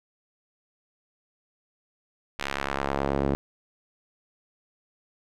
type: tone with band-pass filter sweep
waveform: sawtooth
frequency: 69.3 Hz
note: C#2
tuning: in tune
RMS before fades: -28 dBFS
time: 2.39-3.35 s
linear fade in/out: 0 ms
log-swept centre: 2600 to 340 Hz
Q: 0.89
effects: none